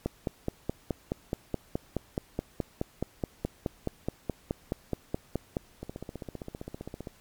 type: two click trains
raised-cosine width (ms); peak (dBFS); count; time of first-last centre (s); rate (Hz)
2; -15 / -24; 27 / 20; 0.06-5.568 / 5.83-7.072; 4.72 / 15.3
effects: pink hiss -59 dBFS RMS until 7.2 s + MP3 96 kbps